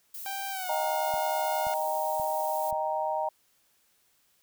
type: noise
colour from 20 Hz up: violet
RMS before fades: -40 dBFS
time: 0.14-2.71 s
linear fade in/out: 5 ms
type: tone with pitch glide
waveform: sawtooth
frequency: 784 to 714.8 Hz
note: G5 to F5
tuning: 0 to +40 cents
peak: -30 dBFS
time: 0.26-1.74 s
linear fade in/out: 0 ms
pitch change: -160 cents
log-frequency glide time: 0.51-0.72 s
type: chord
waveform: sine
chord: Eb major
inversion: none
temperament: equal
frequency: 622.3 / 784 / 932.3 Hz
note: Eb5 / G5 / Bb5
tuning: 0 / 0 / 0 cents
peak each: -31 / -32 / -31 dBFS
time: 0.69-3.29 s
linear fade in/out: 5 ms
type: click train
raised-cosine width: 5 ms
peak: -34 dBFS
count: 4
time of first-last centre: 1.14-2.727 s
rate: 1.89 Hz
effects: white hiss -68 dBFS RMS until 4.42 s